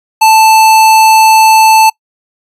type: tone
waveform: square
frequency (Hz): 880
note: A5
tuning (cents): 0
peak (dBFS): -3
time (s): 0.21-1.9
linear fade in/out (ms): 10
effects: noise-tail reverb RT60 0.1 s tail -25 dB re dry + resampled to 32000 Hz